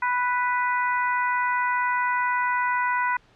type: harmonic tone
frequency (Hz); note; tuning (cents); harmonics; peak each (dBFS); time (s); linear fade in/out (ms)
493.9; B4; 0; 2 / 3 / 4 / 5; -23 / -27 / -29 / -37; 0.02-3.17; 5
effects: pink hiss -58 dBFS RMS until 3.35 s + low-pass 4000 Hz 12 dB/octave